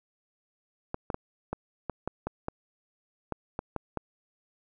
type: clicks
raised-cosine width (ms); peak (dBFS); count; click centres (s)
1; -17; 12; 0.944 / 1.102 / 1.144 / 1.53 / 1.897 / 2.076 / 2.27 / 2.484 / 3.323 / 3.591 / 3.763 / 3.973
effects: none